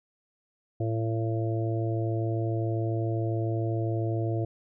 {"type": "harmonic tone", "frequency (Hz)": 112.7, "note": "A2", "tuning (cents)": 42, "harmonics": [1, 3, 4, 5, 6], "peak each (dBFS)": [-27, -32, -38, -39, -37], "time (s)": [0.8, 4.45], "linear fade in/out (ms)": 5, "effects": []}